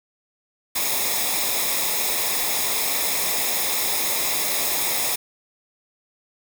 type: noise with comb filter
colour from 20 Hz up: white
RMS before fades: -23 dBFS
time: 0.75-5.16 s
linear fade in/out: 10 ms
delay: 0.67 ms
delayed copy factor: -0.65
effects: none

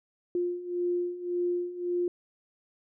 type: beating tone pair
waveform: sine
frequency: 351.6 / 353.4 Hz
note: F4 / F4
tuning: +12 / +21 cents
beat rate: 1.8 Hz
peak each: -33 / -29 dBFS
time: 0.35-2.08 s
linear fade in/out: 2 ms
effects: none

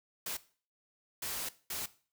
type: noise bursts at uneven times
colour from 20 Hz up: white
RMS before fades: -38 dBFS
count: 3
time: 0.26-0.37 / 1.22-1.49 / 1.7-1.86 s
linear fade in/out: 5 ms
effects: noise-tail reverb RT60 0.4 s tail -17 dB re dry

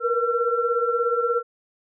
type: tone cluster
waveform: sine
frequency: 467.3 / 484.1 / 1355 Hz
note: A#4 / B4 / E6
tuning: +4 / -35 / +47 cents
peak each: -24 dBFS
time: 0-1.43 s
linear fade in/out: 50 ms
effects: none

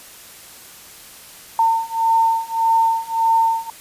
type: beating tone pair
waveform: sine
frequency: 905 / 906.7 Hz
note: A5 / A#5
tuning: +48 / -48 cents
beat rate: 1.7 Hz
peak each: -18 / -17 dBFS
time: 1.59-3.7 s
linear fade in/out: 2 ms
effects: white hiss -41 dBFS RMS until 3.8 s + resampled to 32000 Hz

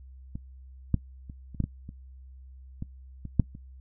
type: clicks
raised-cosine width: 5 ms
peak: -23 / -10 / -30 / -30 / -14 / -17 / -27 / -21 / -25 / -7 / -29 dBFS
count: 11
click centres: 0.355 / 0.943 / 1.298 / 1.547 / 1.603 / 1.64 / 1.891 / 2.824 / 3.253 / 3.397 / 3.551 s
effects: noise-tail reverb RT60 0.1 s tail -20 dB re dry + added 65 Hz sine -45 dBFS peak until 3.8 s

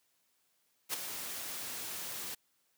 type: noise with ADSR envelope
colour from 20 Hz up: white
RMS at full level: -33 dBFS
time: 0.89-2.35 s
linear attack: 46 ms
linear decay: 10 ms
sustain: -8 dB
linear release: 11 ms
effects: white hiss -75 dBFS RMS until 2.77 s + high-pass 100 Hz 12 dB/octave

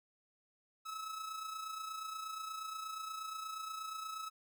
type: tone with amplitude modulation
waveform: 45% pulse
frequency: 1295 Hz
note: E6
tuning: 31 cents flat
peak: -39 dBFS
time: 0.85-4.3 s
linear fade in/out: 20 ms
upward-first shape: sine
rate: 28.4 Hz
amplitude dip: 50%
effects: none

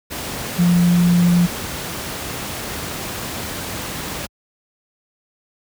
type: tone in noise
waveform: sine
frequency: 174.8 Hz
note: F3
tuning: 2 cents sharp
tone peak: -11 dBFS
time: 0.58-1.47 s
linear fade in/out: 20 ms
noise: pink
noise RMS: -27 dBFS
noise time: 0.1-4.27 s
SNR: +13 dB
effects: high-pass 60 Hz 12 dB/octave

